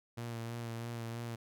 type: tone with vibrato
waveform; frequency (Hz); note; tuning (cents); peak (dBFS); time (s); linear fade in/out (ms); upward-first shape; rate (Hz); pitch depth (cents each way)
sawtooth; 116.54; A#2; 0; -35; 0.17-1.36; 10; sine; 3.1; 27
effects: none